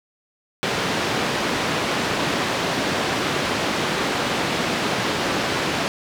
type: band-pass noise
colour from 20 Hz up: pink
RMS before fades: -23 dBFS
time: 0.63-5.88 s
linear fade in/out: 0 ms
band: 180 to 4400 Hz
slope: 12 dB/octave
effects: none